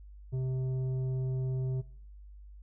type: tone with tanh clipping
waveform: triangle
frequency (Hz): 129.8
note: C3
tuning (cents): -13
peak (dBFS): -31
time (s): 0.32-1.82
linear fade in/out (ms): 20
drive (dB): 12
effects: noise-tail reverb RT60 0.6 s tail -22 dB re dry + added 50 Hz sine -47 dBFS peak until 2.62 s